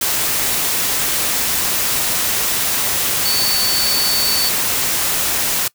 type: tone in noise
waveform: sine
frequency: 4489 Hz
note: C#8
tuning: 21 cents sharp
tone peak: -17 dBFS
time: 3.25-4.49 s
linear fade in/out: 5 ms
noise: white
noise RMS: -18 dBFS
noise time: 0.01-5.68 s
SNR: -2 dB
effects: noise-tail reverb RT60 0.1 s tail -22 dB re dry